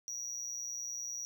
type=tone with amplitude modulation; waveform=triangle; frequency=5770 Hz; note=F#8; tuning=44 cents flat; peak=-33 dBFS; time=0.08-1.25 s; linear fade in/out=0 ms; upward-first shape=sine; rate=120 Hz; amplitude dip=85%; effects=none